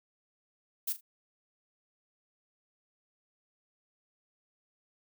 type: noise with echo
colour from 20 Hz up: violet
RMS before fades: -32 dBFS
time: 0.87-0.93 s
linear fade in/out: 10 ms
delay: 40 ms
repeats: 2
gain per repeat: -13 dB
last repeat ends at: 1.01 s
effects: none